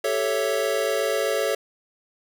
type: chord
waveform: square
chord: A dominant seventh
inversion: third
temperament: equal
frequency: 392 / 440 / 554.4 / 659.3 Hz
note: G4 / A4 / C#5 / E5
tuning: 0 / 0 / 0 / 0 cents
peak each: -31 / -27 / -26 / -30 dBFS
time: 0.04-1.55 s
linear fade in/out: 5 ms
effects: none